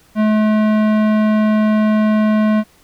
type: tone with tanh clipping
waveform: sine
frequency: 214.7 Hz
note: A3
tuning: 42 cents flat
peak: -13 dBFS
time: 0.15-2.64 s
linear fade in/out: 50 ms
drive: 18 dB
effects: pink hiss -51 dBFS RMS until 2.83 s